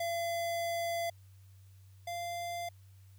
square tone pair in turn, 680 / 691.9 Hz, F5 / F5, -46 / -16 cents, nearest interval unison, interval 30 cents, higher second, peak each -33 / -37 dBFS, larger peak first, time 0-1.1 / 2.07-2.69 s, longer first, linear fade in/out 5 ms, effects added 96 Hz sine -54 dBFS peak until 3.18 s + white hiss -70 dBFS RMS until 3.18 s

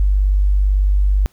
sine tone, 49 Hz, G1, in tune, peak -11 dBFS, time 0-1.26 s, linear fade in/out 0 ms, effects pink hiss -56 dBFS RMS until 1.32 s

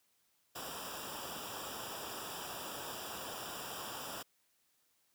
pink noise with comb filter, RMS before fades -44 dBFS, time 0.55-4.23 s, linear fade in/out 10 ms, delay 0.47 ms, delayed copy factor -0.85, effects white hiss -75 dBFS RMS until 5.14 s + high-pass 60 Hz 12 dB/octave

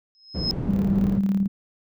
sine tone with exponential growth, 5140 Hz, E8, 45 cents flat, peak -19 dBFS, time 0.15-0.51 s, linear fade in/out 0 ms, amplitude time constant 77 ms
white low-pass noise, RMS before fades -28 dBFS, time 0.34-1.2 s, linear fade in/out 20 ms, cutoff 220 Hz, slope 12 dB/octave
sine tone with tremolo, 196 Hz, G3, in tune, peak -17 dBFS, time 0.68-1.48 s, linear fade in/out 20 ms, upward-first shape square, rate 18 Hz, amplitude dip 45%
effects none

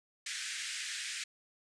pink band-pass noise, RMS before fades -40 dBFS, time 0.26-1.24 s, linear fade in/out 5 ms, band 1600 to 9100 Hz, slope 48 dB/octave, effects none

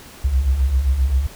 sine beating tone pair, 60.6 / 68.2 Hz, B1 / C#2, -32 / -28 cents, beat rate 7.6 Hz, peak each -22 / -15 dBFS, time 0.24-1.27 s, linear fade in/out 10 ms, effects pink hiss -41 dBFS RMS until 1.35 s

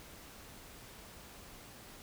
silence, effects pink hiss -53 dBFS RMS until 2.02 s

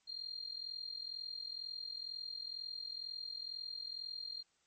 sine tone with amplitude modulation, 4200 Hz, C8, 6 cents sharp, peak -38 dBFS, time 0.07-4.43 s, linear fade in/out 20 ms, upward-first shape sine, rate 42.1 Hz, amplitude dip 80%, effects white hiss -75 dBFS RMS until 4.66 s + MP3 32 kbps

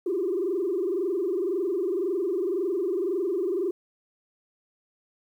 sine tone with frequency modulation, 370 Hz, F#4, in tune, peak -23 dBFS, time 0.06-3.71 s, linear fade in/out 5 ms, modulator 21.9 Hz, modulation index 1.7, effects tanh soft clip ceiling -19 dBFS + 10-bit

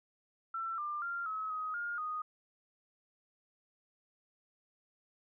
sine tone with pitch steps, 1342 / 1194 / 1389 / 1284 / 1259 / 1417 / 1241 Hz, E6 / D6 / F6 / E6 / D#6 / F6 / D#6, +31 / +28 / -10 / -46 / +20 / +25 / -5 cents, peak -35 dBFS, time 0.54-2.22 s, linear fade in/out 5 ms, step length 240 ms, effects none

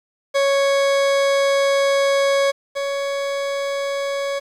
40% pulse tone pair in turn, 554.4 / 557.9 Hz, C#5 / C#5, 0 / +11 cents, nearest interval unison, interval 11 cents, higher second, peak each -14 / -20 dBFS, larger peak first, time 0.34-2.52 / 2.75-4.4 s, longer first, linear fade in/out 20 ms, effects low-pass 7000 Hz 12 dB/octave + 8-bit

